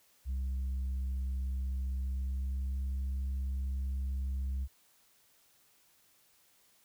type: tone with pitch glide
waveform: sine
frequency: 65.41 to 66.48 Hz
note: C2 to C2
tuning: 0 to +28 cents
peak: -29 dBFS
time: 0.25-4.68 s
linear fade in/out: 50 ms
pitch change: +28 cents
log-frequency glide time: 1.99-2.74 s
effects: tanh soft clip ceiling -31 dBFS + white hiss -67 dBFS RMS until 6.84 s